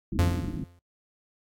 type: low-pass noise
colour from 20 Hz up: white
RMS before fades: -32 dBFS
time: 0.12-0.64 s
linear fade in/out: 2 ms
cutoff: 340 Hz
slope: 96 dB/octave
type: tone with exponential decay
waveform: 45% pulse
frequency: 87.31 Hz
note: F2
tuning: in tune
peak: -18 dBFS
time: 0.19-0.79 s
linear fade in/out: 0 ms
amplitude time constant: 130 ms
effects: noise-tail reverb RT60 0.1 s tail -20 dB re dry + AAC 64 kbps